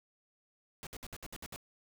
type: noise bursts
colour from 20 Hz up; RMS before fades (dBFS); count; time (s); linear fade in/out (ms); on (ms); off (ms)
pink; -45; 8; 0.83-1.561; 0; 38; 61
effects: none